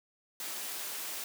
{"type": "high-pass noise", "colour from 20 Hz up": "white", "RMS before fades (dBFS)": -39, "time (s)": [0.4, 1.24], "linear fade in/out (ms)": 2, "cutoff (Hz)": 300, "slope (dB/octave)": 12, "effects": []}